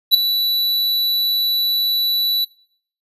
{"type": "tone with ADSR envelope", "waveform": "square", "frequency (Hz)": 3951, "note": "B7", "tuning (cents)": 0, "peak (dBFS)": -5, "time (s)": [0.11, 2.45], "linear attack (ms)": 34, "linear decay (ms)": 7, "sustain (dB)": -11, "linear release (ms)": 11, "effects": ["noise-tail reverb RT60 0.6 s tail -23 dB re dry", "resampled to 32000 Hz"]}